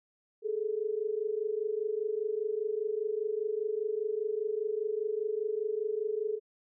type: tone pair together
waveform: sine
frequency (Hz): 415.3 / 440.3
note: G#4 / A4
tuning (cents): 0 / +1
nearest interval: minor second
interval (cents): 101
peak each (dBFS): -33 / -32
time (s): 0.42-6.4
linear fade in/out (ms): 50
effects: none

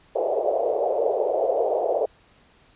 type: band-pass noise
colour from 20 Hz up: white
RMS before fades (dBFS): -23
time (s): 0.15-2.06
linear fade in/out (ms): 10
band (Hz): 420 to 690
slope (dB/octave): 48
effects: pink hiss -57 dBFS RMS until 2.75 s + resampled to 8000 Hz

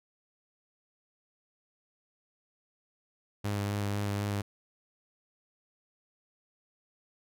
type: tone with vibrato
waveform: sawtooth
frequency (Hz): 101.8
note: G#2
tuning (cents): -34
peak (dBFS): -26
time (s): 3.44-4.42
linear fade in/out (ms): 10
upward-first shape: sine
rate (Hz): 4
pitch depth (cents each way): 16
effects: none

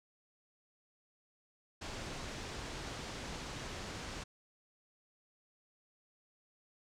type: low-pass noise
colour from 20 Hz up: pink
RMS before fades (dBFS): -44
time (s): 1.81-4.24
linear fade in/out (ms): 10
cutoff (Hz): 7200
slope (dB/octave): 24
effects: none

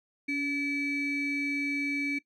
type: ring-modulated tone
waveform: triangle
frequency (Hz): 1008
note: B5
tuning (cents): +35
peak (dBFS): -23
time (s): 0.28-2.19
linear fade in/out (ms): 10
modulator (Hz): 1290
effects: noise-tail reverb RT60 0.1 s tail -18 dB re dry

